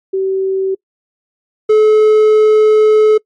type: tone pair in turn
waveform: sine / triangle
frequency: 383.3 / 430.1 Hz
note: G4 / A4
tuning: -39 / -39 cents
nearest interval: major second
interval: 200 cents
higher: second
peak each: -12 / -3 dBFS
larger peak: second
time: 0.13-0.75 / 1.69-3.18 s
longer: second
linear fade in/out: 10 ms
effects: noise-tail reverb RT60 0.1 s tail -25 dB re dry + MP3 48 kbps